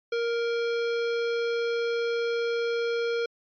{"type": "tone", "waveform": "square", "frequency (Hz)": 467.5, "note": "A#4", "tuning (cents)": 5, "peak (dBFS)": -26, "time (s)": [0.12, 3.26], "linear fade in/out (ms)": 5, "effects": ["resampled to 11025 Hz"]}